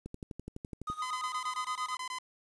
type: click train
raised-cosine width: 3 ms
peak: -28 dBFS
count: 11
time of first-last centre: 0.06-0.9 s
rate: 11.9 Hz
type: tone with tremolo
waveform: triangle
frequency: 1244.5 Hz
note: D#6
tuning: in tune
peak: -30 dBFS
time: 0.87-1.95 s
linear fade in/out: 5 ms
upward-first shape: sine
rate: 8.6 Hz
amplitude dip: 90%
type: tone bursts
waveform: sawtooth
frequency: 1019 Hz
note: C6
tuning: 46 cents flat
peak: -32 dBFS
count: 11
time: 1.02-2.186 s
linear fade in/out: 2 ms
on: 86 ms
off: 22 ms
effects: resampled to 22050 Hz + 9-bit